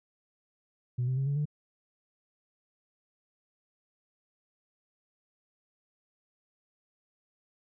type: tone with pitch steps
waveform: sine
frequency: 123.4 / 129.24 / 135.35 / 141.75 / 148.45 Hz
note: B2 / C3 / C#3 / C#3 / D3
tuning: -1 / -21 / -41 / +39 / +19 cents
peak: -25 dBFS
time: 0.98-1.455 s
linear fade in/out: 10 ms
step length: 95 ms
effects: tanh soft clip ceiling -24 dBFS